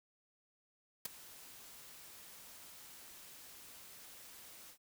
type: noise with ADSR envelope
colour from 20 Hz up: white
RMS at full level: -36 dBFS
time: 1.05-4.78 s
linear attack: 5 ms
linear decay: 11 ms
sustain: -19 dB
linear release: 85 ms
effects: none